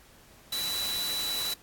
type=tone in noise; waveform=sine; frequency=3951 Hz; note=B7; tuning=in tune; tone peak=-30 dBFS; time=0.52-1.54 s; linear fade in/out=5 ms; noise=white; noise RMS=-35 dBFS; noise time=0.52-1.54 s; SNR=+2 dB; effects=pink hiss -56 dBFS RMS until 1.62 s + AAC 64 kbps